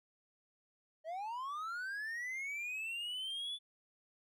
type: linear sweep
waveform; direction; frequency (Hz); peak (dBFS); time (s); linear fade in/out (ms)
triangle; up; 614 to 3483; -37; 1.04-3.59; 50
effects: none